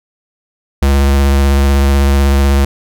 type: tone with vibrato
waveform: square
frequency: 69.3 Hz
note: C#2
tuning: in tune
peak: -8 dBFS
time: 0.82-2.65 s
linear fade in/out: 5 ms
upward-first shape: square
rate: 16 Hz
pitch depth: 18 cents each way
effects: none